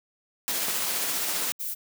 white noise with tremolo, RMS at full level -27 dBFS, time 0.48-1.52 s, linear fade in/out 0 ms, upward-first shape triangle, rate 15 Hz, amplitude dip 25%
click, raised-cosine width 1 ms, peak -18 dBFS, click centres 0.684 s
violet noise, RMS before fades -32 dBFS, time 1.59-1.75 s, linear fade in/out 20 ms
effects high-pass 200 Hz 12 dB/octave

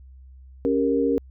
sine chord, G diminished, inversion second, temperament equal, 277.2 / 392 / 466.2 Hz, Db4 / G4 / Bb4, 0 / 0 / 0 cents, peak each -22 / -26 / -22 dBFS, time 0.65-1.18 s, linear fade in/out 0 ms, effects added 65 Hz sine -43 dBFS peak until 1.3 s

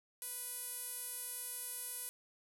sawtooth tone with band-pass filter, 493.9 Hz, B4, in tune, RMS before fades -44 dBFS, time 0.22-2.09 s, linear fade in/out 0 ms, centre 11000 Hz, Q 4.6, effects none

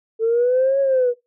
sine linear two-way sweep, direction up then down, 442.5 to 554 to 479.1 Hz, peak -13 dBFS, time 0.19-1.14 s, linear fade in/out 50 ms, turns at 0.8 s, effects noise-tail reverb RT60 0.2 s tail -19 dB re dry + tanh soft clip ceiling -10 dBFS

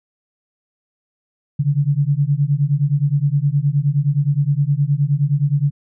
sine beating tone pair, 138.59 / 148.19 Hz, C#3 / D3, 0 / +16 cents, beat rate 9.6 Hz, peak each -17 dBFS, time 1.59-5.71 s, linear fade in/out 10 ms, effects none

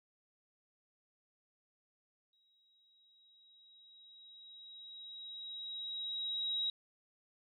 sine tone with exponential growth, 3829 Hz, A#7, 46 cents sharp, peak -32 dBFS, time 2.33-6.7 s, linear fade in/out 2 ms, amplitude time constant 950 ms, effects none

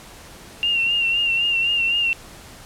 sine tone with vibrato, 2768 Hz, F7, 16 cents flat, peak -17 dBFS, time 0.63-2.13 s, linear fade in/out 0 ms, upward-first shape sine, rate 3.9 Hz, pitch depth 44 cents each way, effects pink hiss -42 dBFS RMS until 2.65 s + low-pass 12000 Hz 12 dB/octave

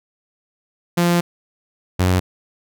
sawtooth tone pair in turn, 173.3 / 91.48 Hz, F3 / F#2, -13 / -19 cents, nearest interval major seventh, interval 1106 cents, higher first, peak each -10 dBFS, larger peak neither, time 0.97-1.21 / 1.99-2.2 s, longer first, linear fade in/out 10 ms, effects none

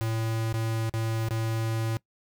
square tone with dropouts, 112.4 Hz, A2, 37 cents sharp, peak -27 dBFS, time 0.01-1.97 s, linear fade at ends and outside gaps 0 ms, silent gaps 0.526-0.54 / 0.895-0.939 / 1.286-1.308 s, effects noise-tail reverb RT60 0.1 s tail -22 dB re dry

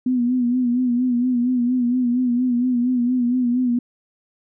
sine tone with vibrato, 246.9 Hz, B3, in tune, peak -16 dBFS, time 0.06-3.79 s, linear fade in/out 5 ms, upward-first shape sine, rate 4.3 Hz, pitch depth 60 cents each way, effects none

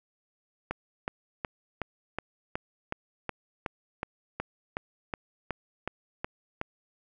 click train, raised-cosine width 0.5 ms, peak -16 dBFS, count 17, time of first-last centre 0.71-6.614 s, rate 2.71 Hz, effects none

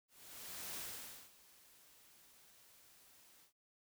white noise with ADSR envelope, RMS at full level -45 dBFS, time 0.08-3.53 s, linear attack 680 ms, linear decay 540 ms, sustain -20 dB, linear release 110 ms, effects none

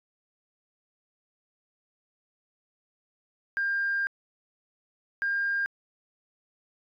sine tone pair in turn, 1600 / 1605.6 Hz, G6 / G6, +35 / +41 cents, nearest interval unison, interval 6 cents, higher second, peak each -24 dBFS, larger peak neither, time 3.57-4.07 / 5.22-5.66 s, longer first, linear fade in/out 0 ms, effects tanh soft clip ceiling -20 dBFS

